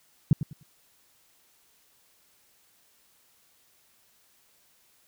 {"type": "tone with echo", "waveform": "sine", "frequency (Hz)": 148.7, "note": "D3", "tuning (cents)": 22, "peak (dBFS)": -13, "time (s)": [0.31, 0.33], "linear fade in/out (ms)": 2, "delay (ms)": 100, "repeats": 3, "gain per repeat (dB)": -12, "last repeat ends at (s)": 0.63, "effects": ["white hiss -64 dBFS RMS until 5.07 s"]}